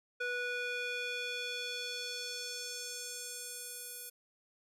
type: tone with band-pass filter sweep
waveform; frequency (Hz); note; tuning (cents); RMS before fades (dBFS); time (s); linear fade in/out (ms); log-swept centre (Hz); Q
square; 490; B4; -14; -40; 0.2-4.1; 10; 1700 to 12000; 1.6
effects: none